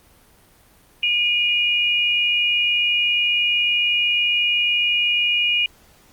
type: tone pair together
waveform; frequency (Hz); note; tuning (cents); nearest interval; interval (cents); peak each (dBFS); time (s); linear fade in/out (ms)
sine; 2444 / 2870; D#7 / F7; -32 / +47; minor third; 279; -19; 1.03-5.66; 2
effects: pink hiss -53 dBFS RMS until 6.12 s + Opus 32 kbps